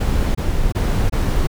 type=noise bursts; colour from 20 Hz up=brown; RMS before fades=-17 dBFS; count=4; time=0-1.472 s; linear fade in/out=10 ms; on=350 ms; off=24 ms; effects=none